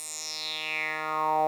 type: tone with band-pass filter sweep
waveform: 10% pulse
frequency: 155.56 Hz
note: D#3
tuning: in tune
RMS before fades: -30 dBFS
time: 0-1.47 s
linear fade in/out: 0 ms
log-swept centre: 9100 to 700 Hz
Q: 4.8
effects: 9-bit